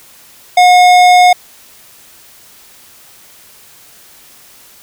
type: tone with tanh clipping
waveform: sine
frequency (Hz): 722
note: F#5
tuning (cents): -43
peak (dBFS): -5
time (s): 0.57-1.33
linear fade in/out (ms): 5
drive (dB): 18
effects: white hiss -41 dBFS RMS until 4.82 s